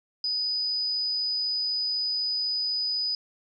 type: tone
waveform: sine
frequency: 4978 Hz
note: D#8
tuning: in tune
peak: -25 dBFS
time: 0.24-3.15 s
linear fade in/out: 2 ms
effects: none